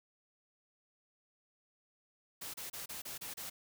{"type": "noise bursts", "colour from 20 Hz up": "white", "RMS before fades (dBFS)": -44, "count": 7, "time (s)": [2.41, 3.5], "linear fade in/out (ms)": 10, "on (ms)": 130, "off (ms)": 30, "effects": []}